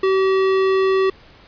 sine tone with tanh clipping, 382.4 Hz, G4, 43 cents flat, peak -16 dBFS, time 0.03-1.1 s, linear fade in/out 5 ms, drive 18 dB, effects pink hiss -47 dBFS RMS until 1.47 s + resampled to 11025 Hz

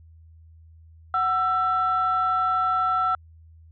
sine tone pair together, 742 / 1334 Hz, F#5 / E6, +5 / +20 cents, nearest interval minor seventh, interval 1015 cents, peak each -25 / -20 dBFS, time 1.14-3.15 s, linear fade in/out 2 ms, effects tanh soft clip ceiling -14 dBFS + added 81 Hz sine -47 dBFS peak until 3.71 s

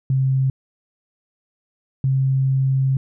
sine tone pair in turn, 132.9 / 133.62 Hz, C3 / C3, +27 / +37 cents, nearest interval unison, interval 10 cents, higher second, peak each -15 dBFS, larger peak neither, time 0.1-0.5 / 2.04-2.97 s, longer second, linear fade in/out 2 ms, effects none

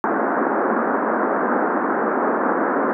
pink band-pass noise, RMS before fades -20 dBFS, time 0.04-2.93 s, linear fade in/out 0 ms, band 220 to 1600 Hz, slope 48 dB/octave, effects none

